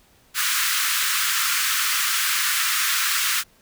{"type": "high-pass noise", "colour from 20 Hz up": "pink", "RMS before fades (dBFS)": -22, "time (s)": [0.34, 3.44], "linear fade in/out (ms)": 50, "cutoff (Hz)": 1200, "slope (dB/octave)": 48, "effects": ["pink hiss -57 dBFS RMS until 3.61 s"]}